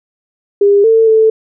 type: tone with pitch steps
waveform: sine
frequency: 403.6 / 448.8 / 441.1 Hz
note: G#4 / A4 / A4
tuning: -49 / +34 / +4 cents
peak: -5 dBFS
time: 0.61-1.3 s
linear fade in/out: 5 ms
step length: 230 ms
effects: none